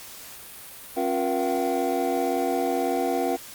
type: tone cluster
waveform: triangle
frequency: 270.8 / 356.1 / 475.7 / 685 / 763 Hz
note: C#4 / F4 / A#4 / F5 / G5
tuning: -40 / +34 / +35 / -34 / -47 cents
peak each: -27 dBFS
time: 0.96-3.37 s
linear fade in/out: 20 ms
effects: white hiss -42 dBFS RMS until 3.54 s + Opus 48 kbps